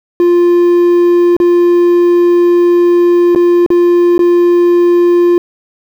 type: tone with dropouts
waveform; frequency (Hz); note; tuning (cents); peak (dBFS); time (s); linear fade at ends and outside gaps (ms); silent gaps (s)
triangle; 349.2; F4; 0; -3; 0.2-5.38; 1; 1.366-1.401 / 3.349-3.359 / 3.663-3.703 / 4.18-4.192
effects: 7-bit